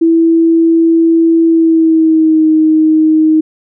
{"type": "tone with pitch glide", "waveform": "sine", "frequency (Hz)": [329.6, 313.6], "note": ["E4", "D#4"], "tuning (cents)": [0, 14], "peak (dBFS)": -5, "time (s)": [0.01, 3.41], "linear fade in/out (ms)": 10, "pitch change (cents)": -86, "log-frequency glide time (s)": [1.46, 2.47], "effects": []}